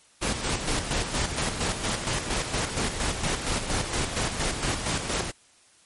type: noise with tremolo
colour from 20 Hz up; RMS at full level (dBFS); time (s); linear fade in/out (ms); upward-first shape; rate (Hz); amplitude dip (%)
pink; -26; 0.21-5.32; 20; square; 4.3; 50
effects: white hiss -58 dBFS RMS until 5.85 s + MP3 48 kbps